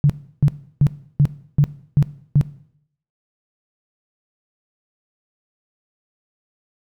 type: tone bursts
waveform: sine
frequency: 144.2 Hz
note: D3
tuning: 31 cents flat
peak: -9 dBFS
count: 7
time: 0.04-2.412 s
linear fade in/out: 0 ms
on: 56 ms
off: 330 ms
effects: noise-tail reverb RT60 0.7 s tail -18 dB re dry